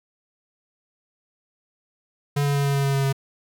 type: tone with pitch steps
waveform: square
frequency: 143.2 / 142.21 / 141.23 / 140.25 / 139.28 / 138.32 / 137.37 / 136.42 Hz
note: D3 / C#3 / C#3 / C#3 / C#3 / C#3 / C#3 / C#3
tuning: -43 / +45 / +33 / +21 / +9 / -3 / -15 / -27 cents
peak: -20 dBFS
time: 2.36-3.128 s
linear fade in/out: 10 ms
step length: 96 ms
effects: 10-bit